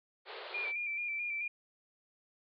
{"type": "band-pass noise", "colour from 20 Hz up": "pink", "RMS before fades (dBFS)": -46, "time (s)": [0.25, 0.73], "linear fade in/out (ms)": 50, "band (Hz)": [370, 4500], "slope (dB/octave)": 96}
{"type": "tone with vibrato", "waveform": "sine", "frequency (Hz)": 2375, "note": "D7", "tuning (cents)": 19, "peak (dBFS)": -34, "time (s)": [0.54, 1.48], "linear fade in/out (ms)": 5, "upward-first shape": "square", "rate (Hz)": 4.6, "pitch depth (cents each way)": 32}
{"effects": []}